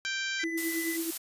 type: harmonic tone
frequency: 784 Hz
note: G5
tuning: in tune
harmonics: 2 / 3 / 4 / 5 / 6 / 7 / 8 / 9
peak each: -33 / -37 / -39 / -41 / -43 / -44 / -45 / -46 dBFS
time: 0.05-0.44 s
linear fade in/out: 0 ms
type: tone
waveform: triangle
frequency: 2000 Hz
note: B6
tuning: 21 cents sharp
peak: -33 dBFS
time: 0.39-0.97 s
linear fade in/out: 10 ms
type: tone with tremolo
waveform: sine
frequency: 329.6 Hz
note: E4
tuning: in tune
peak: -28 dBFS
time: 0.43-1.11 s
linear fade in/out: 10 ms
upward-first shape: triangle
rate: 9.3 Hz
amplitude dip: 70%
type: noise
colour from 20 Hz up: blue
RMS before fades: -34 dBFS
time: 0.57-1.18 s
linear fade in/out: 10 ms
effects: resampled to 32000 Hz